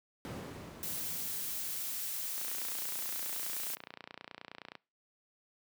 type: noise with exponential decay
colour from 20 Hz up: brown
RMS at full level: -34 dBFS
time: 0.25-3.24 s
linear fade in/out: 0 ms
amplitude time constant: 650 ms
type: noise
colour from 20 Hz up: blue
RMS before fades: -38 dBFS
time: 0.83-3.75 s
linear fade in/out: 0 ms
type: click train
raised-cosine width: 0.3 ms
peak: -28 dBFS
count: 71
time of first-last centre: 2.38-4.753 s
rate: 29.5 Hz
effects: noise-tail reverb RT60 0.3 s tail -23 dB re dry + high-pass 150 Hz 12 dB/octave